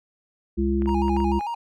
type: harmonic tone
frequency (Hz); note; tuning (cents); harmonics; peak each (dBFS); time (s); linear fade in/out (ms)
68.3; C#2; -25; 1 / 3 / 5; -24 / -24 / -24; 0.57-1.4; 20
type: clicks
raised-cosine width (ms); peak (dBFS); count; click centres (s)
0.5; -25; 7; 0.821 / 0.859 / 0.892 / 1.082 / 1.165 / 1.203 / 1.409
type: tone with vibrato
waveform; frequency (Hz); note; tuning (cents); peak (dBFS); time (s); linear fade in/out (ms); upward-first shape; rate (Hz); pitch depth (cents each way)
triangle; 880; A5; 0; -24; 0.87-1.55; 10; square; 6.7; 110
effects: none